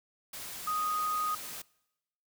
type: tone in noise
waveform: sine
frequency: 1244.5 Hz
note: D#6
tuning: in tune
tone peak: -29 dBFS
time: 0.67-1.35 s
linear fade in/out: 5 ms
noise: white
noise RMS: -42 dBFS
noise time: 0.33-1.62 s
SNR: +10 dB
effects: noise-tail reverb RT60 0.9 s tail -23 dB re dry